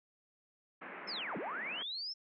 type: band-pass noise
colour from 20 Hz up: white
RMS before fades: -47 dBFS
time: 0.81-1.83 s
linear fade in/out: 10 ms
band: 180 to 2300 Hz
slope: 48 dB/octave
type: linear two-way sweep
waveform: sine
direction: down then up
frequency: 5440 to 157.9 to 5440 Hz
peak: -38 dBFS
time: 1.07-2.14 s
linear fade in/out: 20 ms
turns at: 1.37 s
effects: none